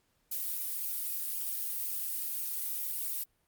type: noise with flanger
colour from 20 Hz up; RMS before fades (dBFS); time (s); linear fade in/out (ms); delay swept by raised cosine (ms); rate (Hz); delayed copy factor
violet; -35; 0.31-3.24; 10; 0.52 to 6.02; 1.9; -0.65
effects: pink hiss -74 dBFS RMS until 3.47 s + Opus 48 kbps